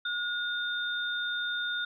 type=tone pair together; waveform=sine; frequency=1441 / 3631 Hz; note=F#6 / A#7; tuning=-46 / -46 cents; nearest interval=octave + major third; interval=1600 cents; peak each=-31 / -34 dBFS; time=0.05-1.85 s; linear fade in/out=5 ms; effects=none